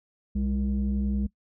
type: tone pair together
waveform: sine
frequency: 64.1 / 203.4 Hz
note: C2 / G#3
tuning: -35 / -36 cents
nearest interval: octave + minor sixth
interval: 1999 cents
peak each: -25 dBFS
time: 0.35-1.27 s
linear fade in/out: 10 ms
effects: noise-tail reverb RT60 0.1 s tail -21 dB re dry + tanh soft clip ceiling -20 dBFS